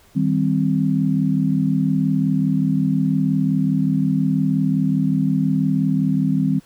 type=chord; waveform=sine; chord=C minor; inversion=first; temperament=equal with one note detuned; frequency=156.83 / 196 / 261.6 Hz; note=Eb3 / G3 / C4; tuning=+14 / 0 / 0 cents; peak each=-20 dBFS; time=0.15-6.6 s; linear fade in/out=20 ms; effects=pink hiss -53 dBFS RMS until 6.65 s